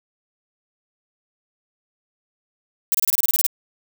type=noise bursts; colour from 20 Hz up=violet; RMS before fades=-18 dBFS; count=11; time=2.92-3.465 s; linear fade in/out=0 ms; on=25 ms; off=27 ms; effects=none